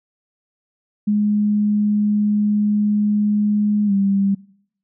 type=tone with pitch glide; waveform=sine; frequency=208.5 to 197.25 Hz; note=G#3 to G3; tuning=+7 to +11 cents; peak=-14 dBFS; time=1.07-4.35 s; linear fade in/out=10 ms; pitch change=-96 cents; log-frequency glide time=3.86-3.92 s; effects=noise-tail reverb RT60 0.7 s tail -24 dB re dry